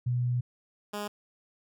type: tone pair in turn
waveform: sine / 10% pulse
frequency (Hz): 123 / 206.9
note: B2 / G#3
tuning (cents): -7 / -6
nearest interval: major sixth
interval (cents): 901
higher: second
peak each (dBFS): -25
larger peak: neither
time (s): 0.06-0.41 / 0.93-1.08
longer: first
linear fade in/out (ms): 10
effects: none